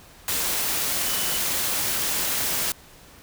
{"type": "tone in noise", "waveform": "sine", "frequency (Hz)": 2979, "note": "F#7", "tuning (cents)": 11, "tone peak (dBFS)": -34, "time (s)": [1.06, 1.38], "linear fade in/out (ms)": 2, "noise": "white", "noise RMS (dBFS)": -25, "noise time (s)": [0.28, 2.72], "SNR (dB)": -12, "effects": ["pink hiss -49 dBFS RMS until 3.22 s"]}